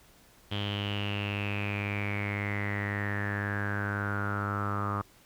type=tone with low-pass filter sweep; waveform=sawtooth; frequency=101.9 Hz; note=G#2; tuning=32 cents flat; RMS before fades=-32 dBFS; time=0.51-5.02 s; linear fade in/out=10 ms; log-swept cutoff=3200 to 1200 Hz; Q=9.6; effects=pink hiss -59 dBFS RMS until 5.25 s